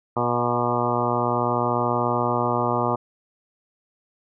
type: harmonic tone with a mistuned harmonic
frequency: 120.5 Hz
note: B2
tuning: 42 cents flat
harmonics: 1 / 2 / 3 / 4 / 5 / 6 / 7 / 8 / 9 / 10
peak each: -29 / -29 / -29 / -29 / -29 / -29 / -29 / -29 / -29 / -29 dBFS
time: 0.16-2.96 s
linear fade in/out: 10 ms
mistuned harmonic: 5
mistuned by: +18 cents
effects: none